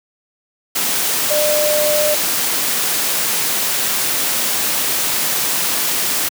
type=tone in noise; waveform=sine; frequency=600 Hz; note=D5; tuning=37 cents sharp; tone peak=-15 dBFS; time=1.3-2.15 s; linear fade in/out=10 ms; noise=white; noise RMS=-18 dBFS; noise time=0.75-6.29 s; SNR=0 dB; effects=high-pass 150 Hz 12 dB/octave